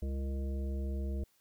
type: harmonic tone with a mistuned harmonic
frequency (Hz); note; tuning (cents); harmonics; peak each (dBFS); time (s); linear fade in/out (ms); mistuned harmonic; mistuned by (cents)
68.1; C#2; -30; 1 / 3 / 5 / 7 / 9; -33 / -43 / -47 / -50 / -52; 0.02-1.24; 5; 7; -53
effects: white hiss -71 dBFS RMS until 1.4 s